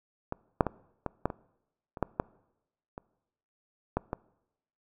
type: clicks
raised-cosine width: 1 ms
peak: -18 / -6 / -15 / -17 / -12 / -22 / -27 / -12 / -12 / -25 / -13 / -17 dBFS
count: 12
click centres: 0.324 / 0.608 / 0.667 / 1.063 / 1.256 / 1.302 / 1.972 / 2.027 / 2.199 / 2.979 / 3.97 / 4.131 s
effects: noise-tail reverb RT60 0.9 s tail -23 dB re dry